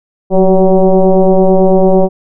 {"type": "tone with frequency modulation", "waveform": "sine", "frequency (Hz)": 192.5, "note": "G3", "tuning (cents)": -31, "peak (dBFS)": -4, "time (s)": [0.3, 2.09], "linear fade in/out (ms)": 50, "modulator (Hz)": 188, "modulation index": 2.6, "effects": []}